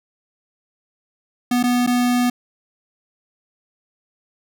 square tone with dropouts, 245.4 Hz, B3, 11 cents flat, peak -16 dBFS, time 1.51-2.3 s, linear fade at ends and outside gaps 5 ms, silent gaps 1.629-1.637 / 1.865-1.873 s, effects none

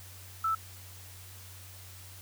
sine tone, 1318.5 Hz, E6, in tune, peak -26 dBFS, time 0.44-0.55 s, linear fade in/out 5 ms, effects added 93 Hz sine -49 dBFS peak until 2.21 s + white hiss -51 dBFS RMS until 2.21 s

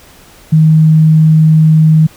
sine tone, 157.3 Hz, D#3, 19 cents sharp, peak -3 dBFS, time 0.52-2.07 s, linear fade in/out 10 ms, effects pink hiss -40 dBFS RMS until 2.16 s

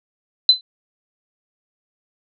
sine tone with exponential decay, 4036 Hz, B7, 37 cents sharp, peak -3 dBFS, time 0.49-0.61 s, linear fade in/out 2 ms, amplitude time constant 25 ms, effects none

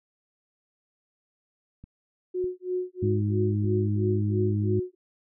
click train, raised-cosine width 5 ms, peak -32 dBFS, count 4, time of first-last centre 1.84-3.647 s, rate 1.66 Hz
sine tone with tremolo, 364.6 Hz, F#4, 25 cents flat, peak -24 dBFS, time 2.34-4.95 s, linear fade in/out 10 ms, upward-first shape sine, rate 3 Hz, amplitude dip 100%
harmonic tone, 103.83 Hz, G#2, in tune, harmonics 1 / 2 / 3, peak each -24 / -30 / -33 dBFS, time 3.02-4.8 s, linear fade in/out 10 ms
effects none

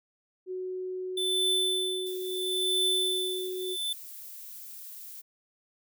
sine tone, 370 Hz, F#4, in tune, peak -32 dBFS, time 0.46-3.77 s, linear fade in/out 50 ms
square tone with tremolo, 3520 Hz, A7, in tune, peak -24 dBFS, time 1.17-3.93 s, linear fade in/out 5 ms, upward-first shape triangle, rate 0.74 Hz, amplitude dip 95%
violet noise, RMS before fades -44 dBFS, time 2.05-5.22 s, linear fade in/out 20 ms
effects none

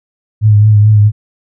sine tone with vibrato, 105.8 Hz, G#2, 33 cents sharp, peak -3 dBFS, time 0.41-1.12 s, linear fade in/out 50 ms, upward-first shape triangle, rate 4.6 Hz, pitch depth 45 cents each way, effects none

